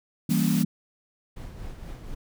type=chord; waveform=sine; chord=E diminished seventh; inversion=none; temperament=equal with one note detuned; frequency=164.81 / 196 / 233.1 / 279.8 Hz; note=E3 / G3 / Bb3 / Db4; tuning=0 / 0 / 0 / +16 cents; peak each=-25 / -25 / -25 / -31 dBFS; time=0.29-0.65 s; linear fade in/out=5 ms
type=noise; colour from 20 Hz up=white; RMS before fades=-35 dBFS; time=0.29-0.64 s; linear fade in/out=20 ms
type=noise with tremolo; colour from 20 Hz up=brown; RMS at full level=-36 dBFS; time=1.36-2.15 s; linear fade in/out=10 ms; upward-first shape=triangle; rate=4.2 Hz; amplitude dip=50%
effects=none